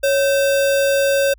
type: tone with sample-and-hold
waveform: sine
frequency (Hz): 554.4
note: C#5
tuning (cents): 0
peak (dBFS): -13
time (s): 0.03-1.34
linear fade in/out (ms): 10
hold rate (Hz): 2100
effects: added 52 Hz sine -45 dBFS peak until 1.38 s